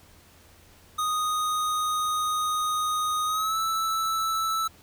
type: tone with pitch glide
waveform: square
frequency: 1242 to 1315.9 Hz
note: D#6 to E6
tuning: -3 to -3 cents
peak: -25 dBFS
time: 0.98-4.68 s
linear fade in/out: 10 ms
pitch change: +100 cents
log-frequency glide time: 3.26-3.58 s
effects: added 85 Hz sine -58 dBFS peak until 4.82 s + pink hiss -55 dBFS RMS until 4.82 s